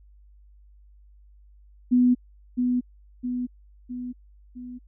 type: tone with echo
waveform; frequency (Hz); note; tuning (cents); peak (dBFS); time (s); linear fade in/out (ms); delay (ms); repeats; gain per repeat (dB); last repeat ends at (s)
sine; 247.8; B3; +6; -15; 1.91-2.15; 20; 660; 4; -5; 4.79
effects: added 50 Hz sine -50 dBFS peak until 4.87 s